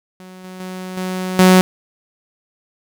sawtooth tone with level steps, 185 Hz, F#3, in tune, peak -32 / -28 / -23 / -17 / -3 dBFS, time 0.2-1.61 s, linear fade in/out 0 ms, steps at 0.44 / 0.6 / 0.97 / 1.39 s, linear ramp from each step 2 ms, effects none

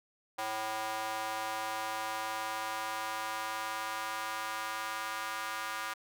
square tone with high-pass filter sweep, 109.6 Hz, A2, 6 cents flat, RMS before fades -37 dBFS, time 0.38-5.94 s, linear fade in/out 10 ms, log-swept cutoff 790 to 1200 Hz, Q 2.1, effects none

